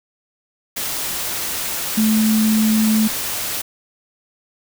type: tone in noise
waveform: sine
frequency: 217.9 Hz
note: A3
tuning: 17 cents flat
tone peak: -13 dBFS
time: 1.97-3.08 s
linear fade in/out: 10 ms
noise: white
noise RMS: -24 dBFS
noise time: 0.76-3.62 s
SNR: +8 dB
effects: none